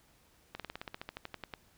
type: slowing click train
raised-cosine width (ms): 0.3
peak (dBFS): -24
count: 15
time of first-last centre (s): 0.55-1.538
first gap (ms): 47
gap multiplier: 1.06
effects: pink hiss -66 dBFS RMS until 1.77 s